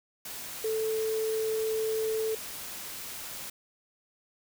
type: tone in noise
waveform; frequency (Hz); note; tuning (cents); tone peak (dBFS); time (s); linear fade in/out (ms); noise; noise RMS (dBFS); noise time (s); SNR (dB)
sine; 440; A4; 0; -27; 0.64-2.35; 5; white; -40; 0.25-3.5; +10
effects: none